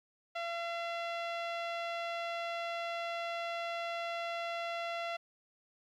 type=tone with low-pass filter; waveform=sawtooth; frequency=680 Hz; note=F5; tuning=46 cents flat; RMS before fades=-38 dBFS; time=0.35-5.17 s; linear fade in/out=10 ms; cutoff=3200 Hz; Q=1.5; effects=12-bit